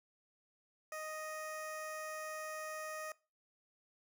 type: tone with notch filter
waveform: 15% pulse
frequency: 622.3 Hz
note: D#5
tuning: in tune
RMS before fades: -44 dBFS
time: 0.92-3.12 s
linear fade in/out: 2 ms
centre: 3300 Hz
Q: 1.6
effects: noise-tail reverb RT60 0.3 s tail -21 dB re dry